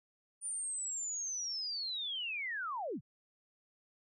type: linear sweep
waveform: sine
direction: down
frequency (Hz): 9397 to 90.8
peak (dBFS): -36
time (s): 0.41-3.01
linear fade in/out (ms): 50
effects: none